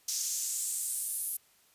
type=noise with high-pass filter sweep; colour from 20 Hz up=pink; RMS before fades=-34 dBFS; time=0.08-1.37 s; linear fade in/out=5 ms; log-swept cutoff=5800 to 11000 Hz; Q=2.8; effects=white hiss -65 dBFS RMS until 1.74 s + resampled to 32000 Hz